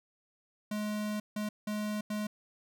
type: tone bursts at uneven times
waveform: square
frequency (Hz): 210.7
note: G#3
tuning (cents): +25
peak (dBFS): -33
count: 4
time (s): 0.71-1.2 / 1.36-1.49 / 1.67-2.01 / 2.1-2.27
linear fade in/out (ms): 5
effects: none